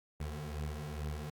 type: beating tone pair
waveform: 25% pulse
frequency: 73.42 / 75.72 Hz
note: D2 / D#2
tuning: 0 / -47 cents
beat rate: 2.3 Hz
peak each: -39 / -36 dBFS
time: 0.2-1.3 s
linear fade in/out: 5 ms
effects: Opus 48 kbps